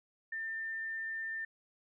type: tone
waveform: sine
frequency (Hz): 1796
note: A6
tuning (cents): +35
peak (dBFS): -36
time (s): 0.32-1.45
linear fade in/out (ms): 5
effects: none